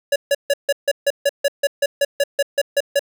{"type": "tone bursts", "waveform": "square", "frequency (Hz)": 565, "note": "C#5", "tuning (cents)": 33, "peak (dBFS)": -14, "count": 16, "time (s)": [0.12, 2.994], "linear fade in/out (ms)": 5, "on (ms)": 39, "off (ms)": 150, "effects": []}